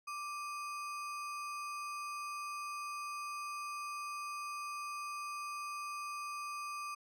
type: tone with sample-and-hold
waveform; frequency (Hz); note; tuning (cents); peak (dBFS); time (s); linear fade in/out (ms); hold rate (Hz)
sine; 1174.7; D6; 0; -39; 0.07-6.95; 10; 3675
effects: low-pass 10000 Hz 12 dB/octave